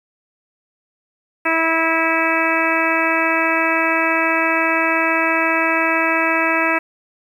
harmonic tone, 325.9 Hz, E4, 20 cents flat, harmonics 1 / 2 / 3 / 4 / 5 / 6 / 7 / 8, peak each -23 / -23 / -23 / -23 / -23 / -23 / -23 / -23 dBFS, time 1.45-6.79 s, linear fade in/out 10 ms, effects 8-bit

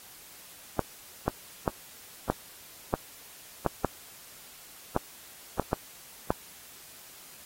clicks, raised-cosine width 1 ms, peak -10 dBFS, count 11, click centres 0.793 / 1.28 / 1.678 / 2.3 / 2.939 / 3.663 / 3.847 / 4.964 / 5.597 / 5.731 / 6.305 s, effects white hiss -50 dBFS RMS until 7.45 s + AAC 48 kbps

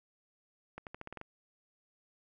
accelerating click train, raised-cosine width 0.5 ms, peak -28 dBFS, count 8, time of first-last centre 0.78-1.214 s, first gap 88 ms, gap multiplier 0.88, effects none

